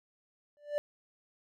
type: tone with exponential growth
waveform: triangle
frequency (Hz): 587.3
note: D5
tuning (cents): 0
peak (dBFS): -23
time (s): 0.57-0.78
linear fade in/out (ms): 0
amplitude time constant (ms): 44
effects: none